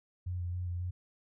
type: tone with vibrato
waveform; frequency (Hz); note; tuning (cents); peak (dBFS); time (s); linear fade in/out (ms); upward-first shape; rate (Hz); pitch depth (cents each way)
sine; 88.9; F2; +31; -33; 0.26-0.91; 10; square; 3.7; 20
effects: none